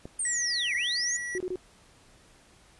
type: click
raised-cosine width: 2 ms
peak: -26 dBFS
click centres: 0.055 s
type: linear two-way sweep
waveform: sine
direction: down then up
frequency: 9050 to 1845 to 7040 Hz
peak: -27 dBFS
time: 0.19-1.17 s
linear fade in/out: 5 ms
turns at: 0.75 s
type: tone with pitch glide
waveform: square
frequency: 1922 to 1937.6 Hz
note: B6 to B6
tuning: -48 to -34 cents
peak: -33 dBFS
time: 0.25-1.38 s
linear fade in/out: 2 ms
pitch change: +14 cents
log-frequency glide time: 0.45-0.73 s
type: tone bursts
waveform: sine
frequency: 366.6 Hz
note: F#4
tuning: 16 cents flat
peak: -29 dBFS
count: 3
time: 1.35-1.557 s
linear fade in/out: 0 ms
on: 53 ms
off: 24 ms
effects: pink hiss -58 dBFS RMS until 2.79 s + resampled to 24000 Hz